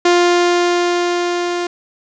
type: tone with level ramp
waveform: sawtooth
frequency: 350.7 Hz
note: F4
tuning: 7 cents sharp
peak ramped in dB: -5 to -14 dBFS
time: 0.05-1.67 s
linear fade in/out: 5 ms
effects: resampled to 16000 Hz + 7-bit